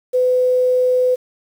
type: tone with quantisation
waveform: sine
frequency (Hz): 504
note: B4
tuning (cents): +35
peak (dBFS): -12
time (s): 0.13-1.16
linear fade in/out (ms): 20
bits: 7
effects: none